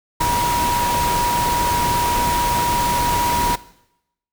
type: tone in noise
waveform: sine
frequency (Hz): 960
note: B5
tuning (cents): -49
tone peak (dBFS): -17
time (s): 0.2-3.56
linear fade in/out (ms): 10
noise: pink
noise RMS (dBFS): -23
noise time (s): 0.2-3.56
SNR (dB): +3
effects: noise-tail reverb RT60 0.8 s tail -18 dB re dry